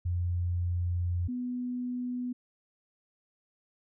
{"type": "tone pair in turn", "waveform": "sine", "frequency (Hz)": [87.9, 247.6], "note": ["F2", "B3"], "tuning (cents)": [12, 5], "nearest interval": "octave + tritone", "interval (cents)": 1793, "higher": "second", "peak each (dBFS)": [-27, -31], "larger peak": "first", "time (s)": [[0.05, 1.28], [1.28, 2.33]], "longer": "first", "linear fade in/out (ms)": 10, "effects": []}